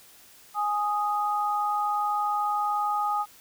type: tone pair together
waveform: sine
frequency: 830.6 / 1244.5 Hz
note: G#5 / D#6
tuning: 0 / 0 cents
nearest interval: perfect fifth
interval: 700 cents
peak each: -26 / -27 dBFS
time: 0.54-3.26 s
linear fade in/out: 50 ms
effects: white hiss -53 dBFS RMS until 3.4 s